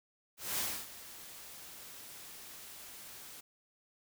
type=noise with ADSR envelope; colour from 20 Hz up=white; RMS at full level=-34 dBFS; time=0.37-3.41 s; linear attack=210 ms; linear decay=280 ms; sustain=-16 dB; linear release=11 ms; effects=none